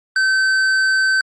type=tone with hard clipping; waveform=sine; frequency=1540 Hz; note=G6; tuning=31 cents flat; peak=-15 dBFS; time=0.16-1.21 s; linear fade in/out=2 ms; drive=11 dB; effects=low-pass 7000 Hz 12 dB/octave + Opus 48 kbps